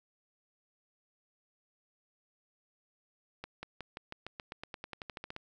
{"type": "accelerating click train", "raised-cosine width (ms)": 0.3, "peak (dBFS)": -25, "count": 18, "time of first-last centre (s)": [3.44, 5.364], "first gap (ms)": 190, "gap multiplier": 0.93, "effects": []}